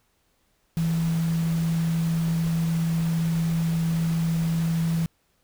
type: tone in noise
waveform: sine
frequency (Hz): 164.81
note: E3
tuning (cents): 0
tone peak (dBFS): -21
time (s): 0.77-5.06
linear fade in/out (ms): 0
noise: pink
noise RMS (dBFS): -39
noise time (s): 0.77-5.06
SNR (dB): +15
effects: pink hiss -68 dBFS RMS until 5.43 s